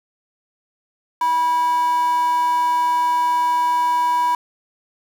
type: tone with high-pass filter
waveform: square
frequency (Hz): 325.2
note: E4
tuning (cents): -23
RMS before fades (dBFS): -18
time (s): 1.21-4.35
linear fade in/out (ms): 2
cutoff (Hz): 990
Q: 9.1
effects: none